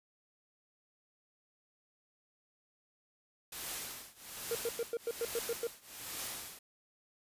white noise with tremolo, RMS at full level -39 dBFS, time 3.52-6.59 s, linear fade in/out 5 ms, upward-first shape triangle, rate 1.2 Hz, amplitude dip 95%
triangle tone bursts, 466.2 Hz, A#4, in tune, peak -30 dBFS, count 9, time 4.51-5.67 s, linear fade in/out 2 ms, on 40 ms, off 100 ms
effects resampled to 32000 Hz

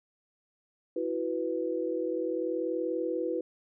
sine chord, E suspended second, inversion none, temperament equal, 329.6 / 370 / 493.9 Hz, E4 / F#4 / B4, 0 / 0 / 0 cents, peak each -33 / -34 / -32 dBFS, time 0.96-3.41 s, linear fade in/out 5 ms, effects none

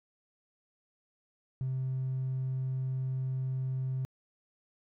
triangle tone, 130.81 Hz, C3, in tune, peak -27 dBFS, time 1.61-4.05 s, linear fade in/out 0 ms, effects tanh soft clip ceiling -27 dBFS

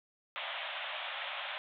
white band-pass noise, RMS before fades -40 dBFS, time 0.36-1.58 s, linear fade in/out 0 ms, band 550 to 3600 Hz, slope 96 dB/octave, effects none

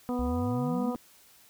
harmonic tone, 246.9 Hz, B3, in tune, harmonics 1 / 2 / 3 / 4 / 5, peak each -29 / -35 / -39 / -41 / -43 dBFS, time 0.09-0.95 s, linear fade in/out 0 ms
sine exponential sweep, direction up, 61.74 to 261.6 Hz, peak -31 dBFS, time 0.19-0.96 s, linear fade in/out 0 ms
effects white hiss -58 dBFS RMS until 1.49 s

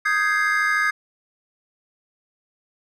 triangle chord, Ab major seventh, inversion second, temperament equal, 1244.5 / 1568 / 1661.2 / 2093 Hz, Eb6 / G6 / Ab6 / C7, 0 / 0 / 0 / 0 cents, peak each -22 / -24 / -20 / -23 dBFS, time 0.05-0.91 s, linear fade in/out 10 ms, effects none

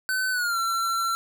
square tone with pitch glide, 1519 to 1353.3 Hz, F#6 to E6, +45 to +45 cents, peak -24 dBFS, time 0.09-1.15 s, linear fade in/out 0 ms, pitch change -200 cents, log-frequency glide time 0.31-0.58 s, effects none

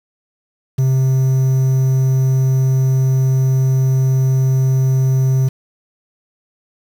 triangle tone with quantisation, 131.7 Hz, C3, 12 cents sharp, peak -9 dBFS, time 0.78-5.49 s, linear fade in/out 10 ms, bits 6, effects none

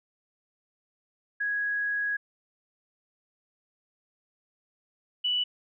sine tone pair in turn, 1661.2 / 2960 Hz, G#6 / F#7, 0 / 0 cents, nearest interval minor seventh, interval 1000 cents, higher second, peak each -26 / -24 dBFS, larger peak second, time 1.4-2.17 / 5.24-5.44 s, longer first, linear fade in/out 10 ms, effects none

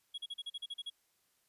triangle tone bursts, 3322 Hz, G#7, in tune, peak -37 dBFS, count 10, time 0.14-0.901 s, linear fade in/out 10 ms, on 41 ms, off 39 ms, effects white hiss -75 dBFS RMS until 1.48 s + resampled to 32000 Hz

